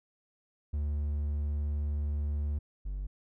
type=tone pair in turn; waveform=triangle; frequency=73.42 / 48.24 Hz; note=D2 / G1; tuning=0 / -27 cents; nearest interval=perfect fifth; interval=727 cents; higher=first; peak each=-27 / -31 dBFS; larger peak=first; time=0.73-2.59 / 2.85-3.07 s; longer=first; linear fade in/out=10 ms; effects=none